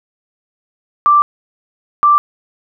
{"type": "tone bursts at uneven times", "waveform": "sine", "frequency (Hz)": 1175, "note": "D6", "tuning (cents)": 1, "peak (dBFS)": -6, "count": 2, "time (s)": [[1.06, 1.22], [2.03, 2.18]], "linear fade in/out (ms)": 0, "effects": []}